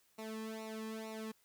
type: tone with flanger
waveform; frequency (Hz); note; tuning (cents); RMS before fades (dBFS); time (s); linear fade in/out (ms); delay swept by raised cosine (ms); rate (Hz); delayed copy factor
sawtooth; 220; A3; 0; -44; 0.18-1.32; 10; 0.61 to 1.41; 2.2; -1
effects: white hiss -72 dBFS RMS until 1.44 s